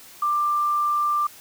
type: tone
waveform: sine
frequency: 1185 Hz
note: D6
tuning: 15 cents sharp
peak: -19 dBFS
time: 0.22-1.27 s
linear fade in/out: 5 ms
effects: white hiss -46 dBFS RMS until 1.4 s